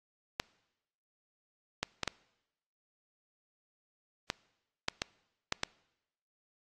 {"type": "clicks", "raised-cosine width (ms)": 0.2, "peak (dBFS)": -13, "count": 9, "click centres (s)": [0.399, 1.83, 2.033, 2.077, 4.301, 4.884, 5.019, 5.524, 5.634], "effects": ["noise-tail reverb RT60 0.9 s tail -24 dB re dry", "AAC 32 kbps"]}